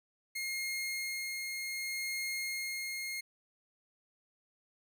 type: tone with tremolo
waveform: sawtooth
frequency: 2140 Hz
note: C7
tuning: 38 cents sharp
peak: -31 dBFS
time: 0.35-3.21 s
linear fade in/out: 10 ms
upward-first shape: sine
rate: 0.66 Hz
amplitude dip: 25%
effects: none